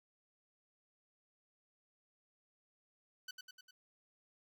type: tone with echo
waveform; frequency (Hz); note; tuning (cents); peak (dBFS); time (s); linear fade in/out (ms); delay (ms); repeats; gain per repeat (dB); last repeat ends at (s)
15% pulse; 1500; F#6; +23; -37; 3.28-3.31; 5; 100; 4; -4; 3.71
effects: none